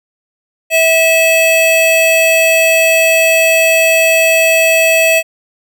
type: tone pair together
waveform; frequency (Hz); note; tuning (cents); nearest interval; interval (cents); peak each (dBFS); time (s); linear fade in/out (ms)
square; 650 / 2600; E5 / E7; -24 / -24; 2 octaves; 2400; -11; 0.7-5.23; 50
effects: none